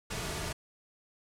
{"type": "noise with comb filter", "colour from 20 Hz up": "pink", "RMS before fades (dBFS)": -36, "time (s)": [0.1, 0.53], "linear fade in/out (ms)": 10, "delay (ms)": 3.8, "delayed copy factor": -0.5, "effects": ["low-pass 10000 Hz 12 dB/octave"]}